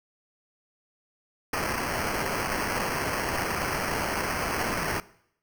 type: noise with sample-and-hold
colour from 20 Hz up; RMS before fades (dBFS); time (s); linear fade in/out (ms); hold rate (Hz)
blue; -29; 1.53-5; 2; 3675
effects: noise-tail reverb RT60 0.7 s tail -20 dB re dry